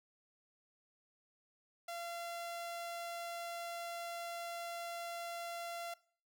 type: tone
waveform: sawtooth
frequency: 685 Hz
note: F5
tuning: 34 cents flat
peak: -38 dBFS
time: 1.88-5.94 s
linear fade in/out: 5 ms
effects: noise-tail reverb RT60 0.5 s tail -21 dB re dry